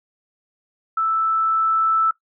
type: tone with level ramp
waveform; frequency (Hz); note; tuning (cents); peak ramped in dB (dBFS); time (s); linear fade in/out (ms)
sine; 1318.5; E6; 0; -17 to -14; 0.97-2.11; 5
effects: noise-tail reverb RT60 0.1 s tail -17 dB re dry